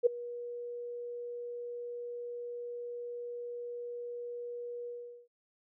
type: tone with ADSR envelope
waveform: sine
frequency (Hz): 480.8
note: B4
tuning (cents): -46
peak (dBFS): -18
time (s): 0.03-5.28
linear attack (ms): 33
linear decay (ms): 9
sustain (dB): -20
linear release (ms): 410
effects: none